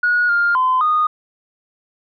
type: tone with pitch steps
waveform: sine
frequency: 1452 / 1404 / 1024 / 1233 Hz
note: F#6 / F6 / C6 / D#6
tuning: -33 / +9 / -38 / -16 cents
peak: -12 dBFS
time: 0.03-1.07 s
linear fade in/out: 5 ms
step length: 260 ms
effects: tanh soft clip ceiling -8 dBFS